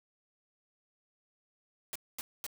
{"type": "noise bursts", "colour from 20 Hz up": "white", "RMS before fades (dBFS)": -39, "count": 3, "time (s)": [1.93, 2.465], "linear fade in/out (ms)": 0, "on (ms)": 25, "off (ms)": 230, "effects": []}